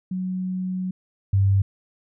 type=tone pair in turn; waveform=sine; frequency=185 / 98 Hz; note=F#3 / G2; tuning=0 / 0 cents; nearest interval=major seventh; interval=1100 cents; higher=first; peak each=-24 / -15 dBFS; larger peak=second; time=0.11-0.91 / 1.33-1.62 s; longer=first; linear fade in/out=5 ms; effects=none